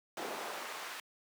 brown noise with high-pass filter sweep, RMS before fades -42 dBFS, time 0.17-1 s, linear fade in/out 2 ms, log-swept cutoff 440 to 1400 Hz, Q 0.86, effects high-pass 200 Hz 12 dB/octave

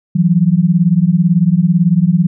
sine beating tone pair, 164.81 / 182.81 Hz, E3 / F#3, 0 / -21 cents, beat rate 18 Hz, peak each -11 dBFS, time 0.15-2.27 s, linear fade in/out 10 ms, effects none

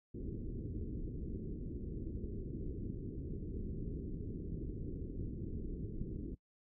pink low-pass noise, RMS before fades -42 dBFS, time 0.14-6.35 s, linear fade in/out 10 ms, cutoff 410 Hz, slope 48 dB/octave, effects noise-tail reverb RT60 0.1 s tail -22 dB re dry

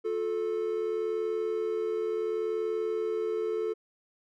triangle tone pair together, 356.8 / 437.5 Hz, F4 / A4, +37 / -10 cents, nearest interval major third, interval 353 cents, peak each -32 / -27 dBFS, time 0.04-3.74 s, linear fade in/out 20 ms, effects none

